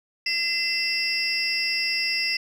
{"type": "tone cluster", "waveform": "sine", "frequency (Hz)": [2045, 2680, 4935, 5370], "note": ["C7", "E7", "D#8", "E8"], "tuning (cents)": [-40, 28, -15, 31], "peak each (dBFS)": -27, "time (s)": [0.26, 2.37], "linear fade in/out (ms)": 5, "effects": ["tanh soft clip ceiling -16 dBFS"]}